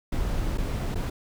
brown noise with dropouts, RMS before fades -27 dBFS, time 0.12-1.1 s, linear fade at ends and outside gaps 5 ms, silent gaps 0.576-0.581 / 0.946-0.955 s, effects none

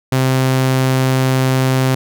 sawtooth tone, 130.81 Hz, C3, in tune, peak -8 dBFS, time 0.12-1.95 s, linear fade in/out 5 ms, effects none

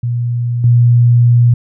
sine tone with level steps, 120 Hz, B2, 49 cents flat, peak -13 / -5 dBFS, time 0.03-1.54 s, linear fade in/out 5 ms, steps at 0.64 s, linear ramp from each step 2 ms, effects none

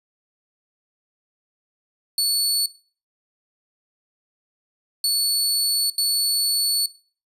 sawtooth tone bursts at uneven times, 4435 Hz, C#8, in tune, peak -15 dBFS, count 3, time 2.18-2.66 / 5.04-5.9 / 5.98-6.86 s, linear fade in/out 2 ms, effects noise-tail reverb RT60 0.4 s tail -19 dB re dry + resampled to 32000 Hz

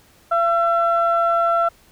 sine tone pair together, 678.6 / 1347 Hz, F5 / E6, -50 / +37 cents, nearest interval octave, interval 1187 cents, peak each -17 dBFS, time 0.31-1.69 s, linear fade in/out 10 ms, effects tanh soft clip ceiling -8 dBFS + pink hiss -53 dBFS RMS until 1.91 s

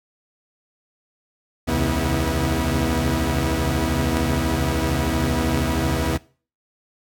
sawtooth tone cluster, 68.5 / 81.4 / 133.8 / 243.4 / 322.6 Hz, C#2 / E2 / C3 / B3 / E4, -20 / -21 / +39 / -25 / -37 cents, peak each -22 dBFS, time 1.67-6.18 s, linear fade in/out 20 ms, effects noise-tail reverb RT60 0.4 s tail -21 dB re dry

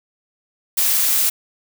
blue noise, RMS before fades -17 dBFS, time 0.77-1.3 s, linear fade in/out 10 ms, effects none

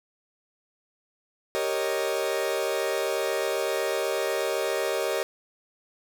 40% pulse chord, Eb dominant seventh, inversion first, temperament equal, 392 / 466.2 / 554.4 / 622.3 Hz, G4 / Bb4 / Db5 / Eb5, 0 / 0 / 0 / 0 cents, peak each -30 dBFS, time 1.55-5.23 s, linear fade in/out 0 ms, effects none

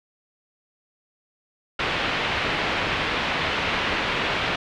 white low-pass noise, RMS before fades -25 dBFS, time 1.79-4.56 s, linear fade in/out 5 ms, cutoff 3100 Hz, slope 24 dB/octave, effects none

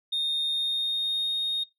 sine tone with pitch glide, 3675 to 3709 Hz, A#7 to A#7, -25 to -9 cents, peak -23 dBFS, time 0.12-1.64 s, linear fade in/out 10 ms, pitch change +16 cents, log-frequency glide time 0.51-1.34 s, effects noise-tail reverb RT60 0.2 s tail -22 dB re dry + tanh soft clip ceiling -23 dBFS

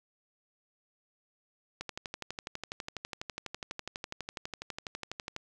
click train, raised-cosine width 0.2 ms, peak -20 dBFS, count 44, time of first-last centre 1.81-5.364 s, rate 12.1 Hz, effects none

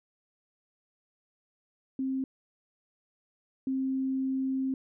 sine tone pair in turn, 264.8 / 264.8 Hz, C4 / C4, +21 / +21 cents, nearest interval unison, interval 0 cents, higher neither, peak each -28 / -27 dBFS, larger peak second, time 1.99-2.24 / 3.67-4.74 s, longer second, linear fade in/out 2 ms, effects none

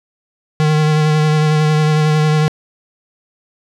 square tone with vibrato, 153.5 Hz, D#3, 23 cents flat, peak -11 dBFS, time 0.6-2.48 s, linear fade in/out 0 ms, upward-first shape sine, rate 11 Hz, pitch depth 20 cents each way, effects low-pass 6000 Hz 12 dB/octave + 7-bit

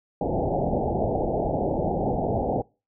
white low-pass noise, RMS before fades -25 dBFS, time 0.21-2.62 s, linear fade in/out 5 ms, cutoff 820 Hz, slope 96 dB/octave, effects noise-tail reverb RT60 0.3 s tail -24 dB re dry

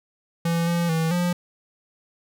square tone with pitch steps, 168.2 / 171.1 / 162.1 / 176.2 Hz, E3 / F3 / E3 / F3, +35 / -35 / -29 / +16 cents, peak -21 dBFS, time 0.45-1.33 s, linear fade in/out 5 ms, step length 220 ms, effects none

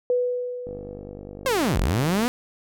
sine tone with exponential decay, 493.9 Hz, B4, in tune, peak -17 dBFS, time 0.1-1.62 s, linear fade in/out 1 ms, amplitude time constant 330 ms
click train, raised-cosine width 2 ms, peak -24 dBFS, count 80, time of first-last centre 0.67-2.253 s, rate 49.9 Hz
sawtooth linear two-way sweep, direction down then up, 550 to 33.9 to 252.8 Hz, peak -16 dBFS, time 1.46-2.28 s, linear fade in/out 0 ms, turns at 1.79 s
effects none

